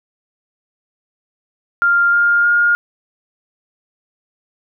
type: tone with pitch steps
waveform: sine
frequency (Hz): 1397 / 1408.3 / 1419.8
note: F6 / F6 / F6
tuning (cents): 0 / +14 / +28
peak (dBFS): -10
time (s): 1.82-2.75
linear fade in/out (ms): 0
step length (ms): 310
effects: none

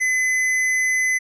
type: tone with tanh clipping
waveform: sine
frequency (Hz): 2025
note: B6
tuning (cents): +43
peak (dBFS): -19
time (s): 0-1.19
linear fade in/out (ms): 20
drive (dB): 15
effects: low-pass 11000 Hz 12 dB/octave

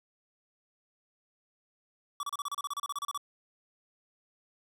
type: tone bursts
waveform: square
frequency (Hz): 1146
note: D6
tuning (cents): -43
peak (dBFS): -33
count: 16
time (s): 2.2-3.176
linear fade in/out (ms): 2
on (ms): 31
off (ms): 32
effects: resampled to 32000 Hz

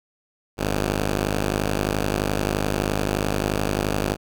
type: tone pair together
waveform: 5% pulse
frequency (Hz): 51.56 / 91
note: G#1 / F#2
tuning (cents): -12 / -28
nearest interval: minor seventh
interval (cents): 984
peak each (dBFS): -11 / -18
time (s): 0.57-4.17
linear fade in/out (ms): 50
effects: none

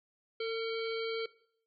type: harmonic tone with a mistuned harmonic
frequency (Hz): 451.2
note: A4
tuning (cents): +44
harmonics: 1 / 3 / 5 / 7 / 9 / 10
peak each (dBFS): -33 / -45 / -44 / -45 / -48 / -48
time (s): 0.4-1.26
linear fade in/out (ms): 5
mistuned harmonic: 3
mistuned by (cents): +25
effects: noise-tail reverb RT60 0.6 s tail -19 dB re dry

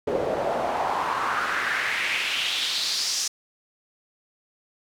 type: noise with band-pass filter sweep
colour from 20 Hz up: pink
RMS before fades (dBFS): -26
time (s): 0.07-3.28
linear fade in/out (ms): 5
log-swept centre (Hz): 460 to 6000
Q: 3.1
effects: none

